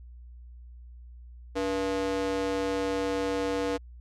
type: tone with high-pass filter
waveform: square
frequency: 96.5 Hz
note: G2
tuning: 27 cents flat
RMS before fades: -29 dBFS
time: 1.55-3.78 s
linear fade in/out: 20 ms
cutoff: 390 Hz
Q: 5.4
effects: added 60 Hz sine -44 dBFS peak until 4 s + low-pass 7000 Hz 12 dB/octave